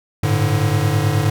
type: chord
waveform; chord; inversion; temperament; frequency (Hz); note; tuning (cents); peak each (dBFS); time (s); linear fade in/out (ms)
square; G suspended second; none; equal with one note detuned; 100.46 / 110 / 146.83; G2 / A2 / D3; +43 / 0 / 0; -20; 0.23-1.3; 5
effects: none